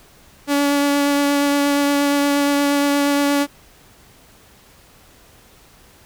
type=tone with vibrato; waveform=sawtooth; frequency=285 Hz; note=C#4; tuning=48 cents sharp; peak=-11 dBFS; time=0.47-3.47 s; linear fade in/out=50 ms; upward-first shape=triangle; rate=8.5 Hz; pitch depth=13 cents each way; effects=pink hiss -49 dBFS RMS until 6.05 s